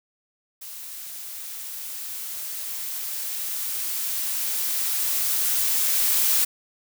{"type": "noise with level ramp", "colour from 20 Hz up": "blue", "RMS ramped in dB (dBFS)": [-38, -20], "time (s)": [0.61, 6.45], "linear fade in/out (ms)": 10, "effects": []}